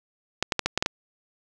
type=clicks; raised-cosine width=0.2 ms; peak=-5 dBFS; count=7; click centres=0.426 / 0.522 / 0.593 / 0.66 / 0.776 / 0.825 / 0.861 s; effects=none